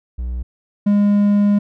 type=tone pair in turn; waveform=triangle; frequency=61.1 / 204.4 Hz; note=B1 / G#3; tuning=-18 / -27 cents; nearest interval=octave + major sixth; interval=2091 cents; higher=second; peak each=-19 / -9 dBFS; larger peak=second; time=0.18-0.43 / 0.86-1.59 s; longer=second; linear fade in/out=10 ms; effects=none